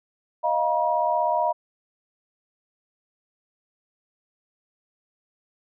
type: chord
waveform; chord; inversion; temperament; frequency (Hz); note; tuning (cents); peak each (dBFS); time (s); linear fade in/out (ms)
sine; Eb suspended second; none; equal with one note detuned; 622.3 / 698.5 / 956.9; Eb5 / F5 / Bb5; 0 / 0 / +45; -25 / -25 / -23; 0.43-1.53; 20
effects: none